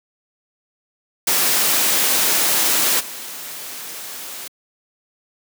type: noise with level steps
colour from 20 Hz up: white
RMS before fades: -17 / -32 dBFS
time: 1.27-4.48 s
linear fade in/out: 5 ms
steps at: 2.99 s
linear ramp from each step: 20 ms
effects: high-pass 200 Hz 12 dB/octave